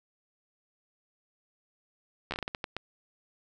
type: slowing click train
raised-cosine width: 0.3 ms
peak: -17 dBFS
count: 10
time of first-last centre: 2.31-2.766 s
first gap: 12 ms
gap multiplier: 1.34
effects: none